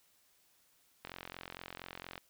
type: click train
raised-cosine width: 0.3 ms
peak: -27 dBFS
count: 51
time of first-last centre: 1.05-2.179 s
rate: 44.3 Hz
effects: white hiss -70 dBFS RMS until 2.29 s